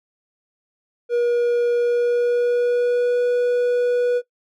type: tone with pitch glide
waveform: triangle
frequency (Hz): 478.9 to 488.4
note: A#4 to B4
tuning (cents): +47 to -19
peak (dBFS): -14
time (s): 1.09-4.22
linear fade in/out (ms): 50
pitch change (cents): +34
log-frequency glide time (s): 1.74-3.21
effects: noise-tail reverb RT60 0.1 s tail -18 dB re dry